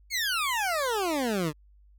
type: exponential sweep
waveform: 20% pulse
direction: down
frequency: 2256 to 143.9 Hz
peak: -21 dBFS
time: 0.1-1.53 s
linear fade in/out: 50 ms
effects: added 50 Hz sine -54 dBFS peak until 1.98 s